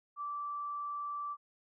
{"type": "tone", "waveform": "sine", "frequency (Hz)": 1165, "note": "D6", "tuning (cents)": -14, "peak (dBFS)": -36, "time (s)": [0.16, 1.37], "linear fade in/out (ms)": 50, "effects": []}